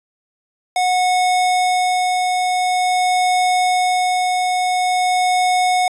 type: tone with tremolo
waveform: square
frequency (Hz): 731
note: F#5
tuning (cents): -21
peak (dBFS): -14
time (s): 0.76-5.88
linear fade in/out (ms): 2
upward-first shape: sine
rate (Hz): 0.47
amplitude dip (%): 25
effects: resampled to 24000 Hz